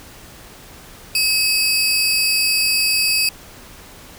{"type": "tone pair together", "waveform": "sawtooth", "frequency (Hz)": [2566, 4714], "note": ["E7", "D8"], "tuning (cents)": [-47, 6], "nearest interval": "major seventh", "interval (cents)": 1053, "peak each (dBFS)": [-15, -15], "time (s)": [1.15, 3.29], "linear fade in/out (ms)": 2, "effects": ["pink hiss -41 dBFS RMS until 4.18 s"]}